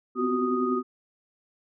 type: tone cluster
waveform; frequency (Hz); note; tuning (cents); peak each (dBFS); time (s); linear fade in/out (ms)
sine; 250.9 / 261.4 / 354.5 / 375.2 / 1242; B3 / C4 / F4 / F#4 / D#6; +28 / -1 / +26 / +24 / -3; -27 / -35 / -36 / -27 / -29; 0.15-0.83; 50
effects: none